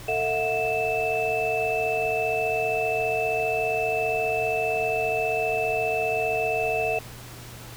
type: tone cluster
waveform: sine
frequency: 446.7 / 649 / 724 / 2635 Hz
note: A4 / E5 / F#5 / E7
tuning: +26 / -27 / -38 / -1 cents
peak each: -28 dBFS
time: 0.08-6.99 s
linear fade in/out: 5 ms
effects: added 120 Hz sine -43 dBFS peak until 7.76 s + pink hiss -43 dBFS RMS until 7.76 s